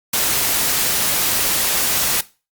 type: noise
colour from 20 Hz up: white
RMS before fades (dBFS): -18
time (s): 0.13-2.21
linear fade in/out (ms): 5
effects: noise-tail reverb RT60 0.3 s tail -18 dB re dry + Opus 48 kbps